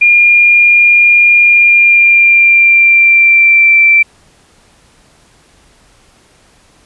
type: tone with pitch glide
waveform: sine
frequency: 2412 to 2342 Hz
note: D7 to D7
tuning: +46 to -5 cents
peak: -3 dBFS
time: 0.01-4.03 s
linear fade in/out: 10 ms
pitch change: -51 cents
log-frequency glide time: 1.42-3.79 s
effects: pink hiss -47 dBFS RMS until 6.85 s + resampled to 24000 Hz